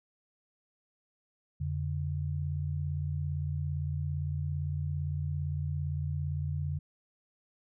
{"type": "tone pair together", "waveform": "sine", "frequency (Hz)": [86.67, 144.3], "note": ["F2", "D3"], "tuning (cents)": [-13, -30], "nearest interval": "major sixth", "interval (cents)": 883, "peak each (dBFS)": [-33, -33], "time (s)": [1.6, 6.79], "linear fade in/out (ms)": 10, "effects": []}